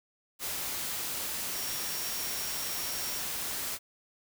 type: tone in noise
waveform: sine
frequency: 5588 Hz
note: F8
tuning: in tune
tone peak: -40 dBFS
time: 1.52-3.23 s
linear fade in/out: 50 ms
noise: white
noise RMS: -35 dBFS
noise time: 0.39-3.79 s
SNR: -8 dB
effects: none